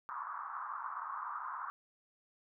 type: band-pass noise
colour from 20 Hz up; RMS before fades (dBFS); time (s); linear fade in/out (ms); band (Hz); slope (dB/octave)
pink; -42; 0.09-1.7; 0; 1000 to 1300; 48
effects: none